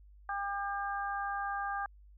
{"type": "harmonic tone", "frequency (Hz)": 400.4, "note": "G4", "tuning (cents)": 37, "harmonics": [2, 3, 4], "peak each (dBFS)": [-36, -38, -39], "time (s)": [0.29, 1.86], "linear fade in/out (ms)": 2, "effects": ["added 50 Hz sine -54 dBFS peak until 2.17 s"]}